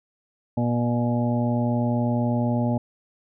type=harmonic tone with a mistuned harmonic; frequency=120 Hz; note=B2; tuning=49 cents flat; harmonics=1 / 2 / 3 / 4 / 5 / 6 / 7; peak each=-24 / -23 / -37 / -37 / -30 / -39 / -33 dBFS; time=0.57-2.78 s; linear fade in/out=5 ms; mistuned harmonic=6; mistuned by=-29 cents; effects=none